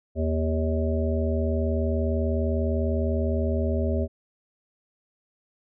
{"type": "harmonic tone with a mistuned harmonic", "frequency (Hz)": 79.8, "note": "D#2", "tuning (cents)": 44, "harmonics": [1, 3, 5, 7, 8], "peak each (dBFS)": [-24, -29, -31, -32, -33], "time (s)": [0.15, 4.08], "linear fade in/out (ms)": 50, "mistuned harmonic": 5, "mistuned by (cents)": -18, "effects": []}